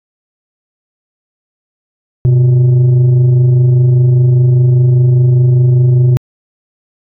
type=tone with frequency modulation; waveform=sine; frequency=127 Hz; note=B2; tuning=49 cents sharp; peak=-3 dBFS; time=2.25-6.17 s; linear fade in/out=0 ms; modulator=229 Hz; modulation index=0.28; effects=tanh soft clip ceiling -3 dBFS